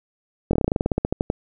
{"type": "slowing click train", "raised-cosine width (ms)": 2, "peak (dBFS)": -6, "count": 17, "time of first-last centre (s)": [0.51, 1.301], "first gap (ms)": 22, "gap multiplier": 1.1, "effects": []}